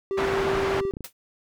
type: tone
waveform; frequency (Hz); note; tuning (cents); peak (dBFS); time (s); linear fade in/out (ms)
triangle; 389.8; G4; -10; -22; 0.11-0.91; 0
type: low-pass noise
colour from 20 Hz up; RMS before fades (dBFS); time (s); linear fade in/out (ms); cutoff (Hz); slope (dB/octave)
white; -28; 0.17-0.81; 10; 1400; 12
type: clicks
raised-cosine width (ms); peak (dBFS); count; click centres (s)
3; -22; 6; 0.751 / 0.81 / 0.852 / 0.938 / 0.969 / 1.007
type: noise with exponential decay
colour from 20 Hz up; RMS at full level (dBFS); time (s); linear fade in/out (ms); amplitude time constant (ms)
white; -31; 1.04-1.13; 5; 18
effects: none